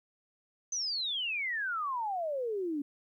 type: exponential sweep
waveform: sine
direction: down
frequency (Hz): 6260 to 277.2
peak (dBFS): -31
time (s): 0.72-2.82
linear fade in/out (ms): 5
effects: 12-bit